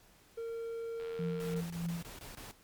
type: tone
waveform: triangle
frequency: 459.4 Hz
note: A#4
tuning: 25 cents flat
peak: -35 dBFS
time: 0.37-1.61 s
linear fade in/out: 10 ms
type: click train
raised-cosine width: 0.3 ms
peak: -35 dBFS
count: 48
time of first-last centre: 1-1.558 s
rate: 84.3 Hz
type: tone with tremolo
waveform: sine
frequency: 169.6 Hz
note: E3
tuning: 50 cents sharp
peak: -32 dBFS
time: 1.19-2.02 s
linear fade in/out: 2 ms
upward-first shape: triangle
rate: 3.3 Hz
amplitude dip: 65%
type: noise bursts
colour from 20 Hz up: pink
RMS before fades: -48 dBFS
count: 7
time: 1.4-2.512 s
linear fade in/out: 0 ms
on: 140 ms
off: 22 ms
effects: pink hiss -63 dBFS RMS until 2.63 s + MP3 96 kbps